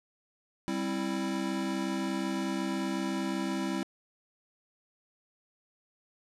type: chord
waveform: square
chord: C major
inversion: second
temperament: equal with one note detuned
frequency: 196 / 264.1 / 329.6 Hz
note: G3 / C4 / E4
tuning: 0 / +16 / 0 cents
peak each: -35 / -36 / -35 dBFS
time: 0.68-3.83 s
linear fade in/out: 0 ms
effects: low-pass 9000 Hz 12 dB/octave